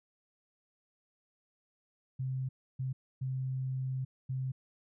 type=tone bursts at uneven times; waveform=sine; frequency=130.81 Hz; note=C3; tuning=in tune; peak=-32 dBFS; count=4; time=2.19-2.49 / 2.79-2.93 / 3.21-4.05 / 4.29-4.52 s; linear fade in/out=10 ms; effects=none